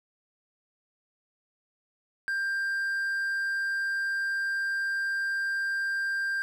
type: tone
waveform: triangle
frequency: 1588 Hz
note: G6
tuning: 22 cents sharp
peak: -25 dBFS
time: 2.28-6.42 s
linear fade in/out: 0 ms
effects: none